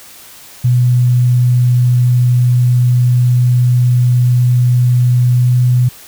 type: tone with pitch glide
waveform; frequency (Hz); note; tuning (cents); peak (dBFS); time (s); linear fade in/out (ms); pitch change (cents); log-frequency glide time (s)
sine; 123.47 to 124.26; B2 to B2; 0 to +11; -7; 0.64-5.89; 10; +11; 5.3-5.55
effects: white hiss -37 dBFS RMS until 6.07 s